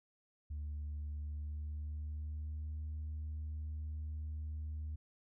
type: tone with pitch glide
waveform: sine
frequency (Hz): 74.3 to 76.74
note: D2 to D#2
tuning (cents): +21 to -23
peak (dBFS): -37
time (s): 0.5-4.96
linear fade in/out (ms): 10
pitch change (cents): +56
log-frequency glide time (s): 1.15-2.78
effects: tanh soft clip ceiling -37 dBFS